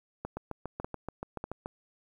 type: two click trains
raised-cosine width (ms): 1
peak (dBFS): -22 / -21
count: 10 / 3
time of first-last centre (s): 0.37-1.659 / 0.25-1.44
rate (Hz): 6.98 / 1.68
effects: 10-bit